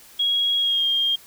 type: tone with pitch glide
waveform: sine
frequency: 3307 to 3217 Hz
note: G#7 to G7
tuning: -8 to +44 cents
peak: -18 dBFS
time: 0.19-1.16 s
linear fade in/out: 10 ms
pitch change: -48 cents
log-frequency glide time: 0.58-0.86 s
effects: white hiss -48 dBFS RMS until 1.26 s